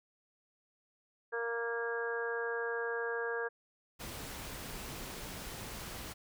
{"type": "harmonic tone", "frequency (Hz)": 233.1, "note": "A#3", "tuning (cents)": 0, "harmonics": [2, 3, 4, 5, 6, 7], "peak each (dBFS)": [-36, -47, -45, -46, -46, -38], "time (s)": [1.32, 3.49], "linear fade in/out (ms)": 20}
{"type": "noise", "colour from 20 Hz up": "pink", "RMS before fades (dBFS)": -44, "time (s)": [3.99, 6.14], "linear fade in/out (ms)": 20}
{"effects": []}